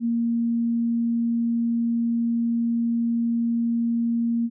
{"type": "tone", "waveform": "sine", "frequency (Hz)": 233.1, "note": "A#3", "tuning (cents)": 0, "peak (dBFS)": -20, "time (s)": [0, 4.5], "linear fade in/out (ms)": 50, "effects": []}